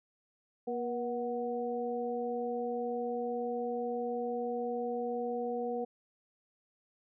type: tone cluster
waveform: sine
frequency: 238.3 / 480.1 / 738 Hz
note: A#3 / B4 / F#5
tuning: +38 / -49 / -5 cents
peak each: -39 / -34 / -39 dBFS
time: 0.67-5.85 s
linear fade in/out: 10 ms
effects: none